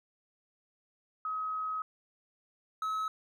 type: tone pair in turn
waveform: sine / triangle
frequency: 1271 / 1286.5 Hz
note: D#6 / E6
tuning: +36 / -43 cents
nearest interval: unison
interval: 21 cents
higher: second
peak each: -32 / -29 dBFS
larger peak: second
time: 1.25-1.82 / 2.82-3.08 s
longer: first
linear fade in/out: 2 ms
effects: none